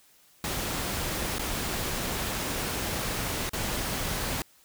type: noise with dropouts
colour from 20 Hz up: pink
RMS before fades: -31 dBFS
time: 0.44-4.42 s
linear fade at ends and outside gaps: 1 ms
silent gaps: 1.384-1.394 / 3.494-3.533 s
effects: white hiss -60 dBFS RMS until 4.64 s